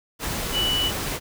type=tone in noise; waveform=sine; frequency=2961 Hz; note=F#7; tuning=1 cent sharp; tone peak=-21 dBFS; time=0.52-0.92 s; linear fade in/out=50 ms; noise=pink; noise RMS=-28 dBFS; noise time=0.19-1.2 s; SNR=+4 dB; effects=none